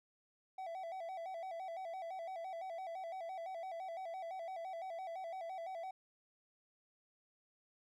triangle tone with vibrato, 711 Hz, F5, 31 cents sharp, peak -40 dBFS, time 0.58-5.91 s, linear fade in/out 5 ms, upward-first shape square, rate 5.9 Hz, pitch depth 110 cents each way, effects none

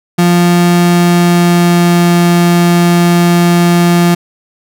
35% pulse tone with pitch glide, 174.61 to 173.3 Hz, F3 to F3, 0 to -13 cents, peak -4 dBFS, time 0.18-4.15 s, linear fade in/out 10 ms, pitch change -13 cents, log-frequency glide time 0.76-2.14 s, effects none

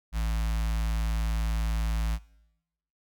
square tone with notch filter, 55 Hz, A1, in tune, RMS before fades -28 dBFS, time 0.12-2.19 s, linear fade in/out 50 ms, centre 390 Hz, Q 0.52, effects noise-tail reverb RT60 0.9 s tail -21 dB re dry

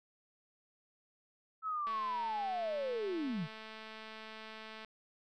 sine linear sweep, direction down, 1313 to 136.6 Hz, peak -34 dBFS, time 1.62-3.48 s, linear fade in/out 50 ms
click train, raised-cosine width 0.3 ms, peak -33 dBFS, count 653, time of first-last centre 1.87-4.847 s, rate 219 Hz
effects none

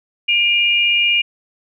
sine tone pair together, 2400 / 2842 Hz, D7 / F7, +37 / +30 cents, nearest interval minor third, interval 293 cents, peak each -15 dBFS, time 0.28-1.22 s, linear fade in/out 10 ms, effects none

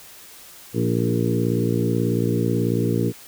harmonic tone with a mistuned harmonic, 58.27 Hz, A#1, in tune, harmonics 2 / 3 / 4 / 5 / 6 / 7 / 8, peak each -23 / -25 / -26 / -27 / -28 / -28 / -29 dBFS, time 0.73-3.13 s, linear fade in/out 50 ms, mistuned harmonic 6, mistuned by -20 cents, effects white hiss -44 dBFS RMS until 3.27 s

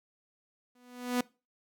sawtooth tone with exponential growth, 246.9 Hz, B3, in tune, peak -21 dBFS, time 0.75-1.21 s, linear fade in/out 5 ms, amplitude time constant 100 ms, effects noise-tail reverb RT60 0.3 s tail -22 dB re dry

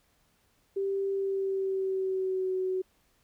sine tone with pitch glide, 392 to 373.4 Hz, G4 to F#4, 0 to +16 cents, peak -27 dBFS, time 0.76-2.82 s, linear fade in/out 10 ms, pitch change -84 cents, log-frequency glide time 1.12-2.53 s, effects pink hiss -69 dBFS RMS until 3.23 s

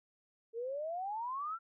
sine exponential sweep, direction up, 444.5 to 1385 Hz, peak -36 dBFS, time 0.53-1.59 s, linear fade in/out 50 ms, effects none

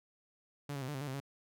sawtooth tone with pitch steps, 143.9 / 138.7 / 128.7 / 147.8 / 132.7 / 146.2 / 131.4 / 139.3 Hz, D3 / C#3 / C3 / D3 / C3 / D3 / C3 / C#3, -35 / +1 / -28 / +11 / +25 / -7 / +8 / +9 cents, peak -34 dBFS, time 0.69-1.202 s, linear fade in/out 5 ms, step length 64 ms, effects none

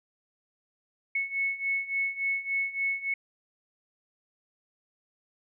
sine beating tone pair, 2200 / 2203.5 Hz, C#7 / C#7, -14 / -11 cents, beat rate 3.5 Hz, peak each -32 / -29 dBFS, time 1.15-3.14 s, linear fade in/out 5 ms, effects none

